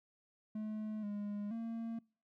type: tone with pitch steps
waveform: triangle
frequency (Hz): 214.9 / 205.7 / 228.4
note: A3 / G#3 / A#3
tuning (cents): -41 / -16 / -35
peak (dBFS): -36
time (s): 0.55-1.99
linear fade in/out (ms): 5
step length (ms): 480
effects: noise-tail reverb RT60 0.4 s tail -26 dB re dry